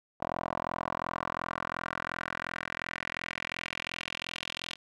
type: tone with band-pass filter sweep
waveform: 10% pulse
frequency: 42.8 Hz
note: F1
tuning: 34 cents flat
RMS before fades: -37 dBFS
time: 0.2-4.76 s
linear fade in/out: 20 ms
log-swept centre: 810 to 3300 Hz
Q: 2.4
effects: none